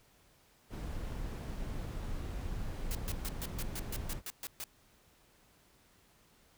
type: noise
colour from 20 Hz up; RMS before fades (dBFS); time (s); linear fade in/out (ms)
brown; -39; 0.69-4.22; 50
type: noise bursts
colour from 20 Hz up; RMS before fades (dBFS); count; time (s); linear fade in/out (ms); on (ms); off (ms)
white; -41; 11; 2.91-4.639; 0; 39; 130
effects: pink hiss -66 dBFS RMS until 6.57 s